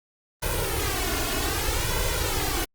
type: noise with flanger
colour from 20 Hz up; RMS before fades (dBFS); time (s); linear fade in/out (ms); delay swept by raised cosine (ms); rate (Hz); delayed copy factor
pink; -26; 0.42-2.65; 10; 2 to 2.8; 0.63; +0.85
effects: Opus 32 kbps